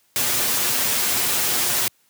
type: noise with comb filter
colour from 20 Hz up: white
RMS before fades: -21 dBFS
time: 0.16-1.88 s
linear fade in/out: 0 ms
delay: 8.3 ms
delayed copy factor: +0.65
effects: white hiss -62 dBFS RMS until 2.09 s + high-pass 80 Hz 12 dB/octave